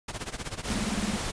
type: noise with tremolo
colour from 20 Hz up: pink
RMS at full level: -33 dBFS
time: 0.08-0.76 s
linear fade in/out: 5 ms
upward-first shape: sine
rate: 16 Hz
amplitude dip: 85%
type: noise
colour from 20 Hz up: pink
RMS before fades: -32 dBFS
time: 0.66-1.32 s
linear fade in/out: 20 ms
type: tone bursts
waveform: sine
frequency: 207.7 Hz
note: G#3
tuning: in tune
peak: -26 dBFS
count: 9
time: 0.7-1.163 s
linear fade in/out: 5 ms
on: 31 ms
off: 23 ms
effects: resampled to 22050 Hz